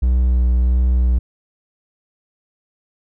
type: tone with vibrato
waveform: triangle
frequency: 61.74 Hz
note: B1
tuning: in tune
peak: -10 dBFS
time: 0.02-1.19 s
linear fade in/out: 10 ms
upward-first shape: sine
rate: 1.5 Hz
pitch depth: 19 cents each way
effects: none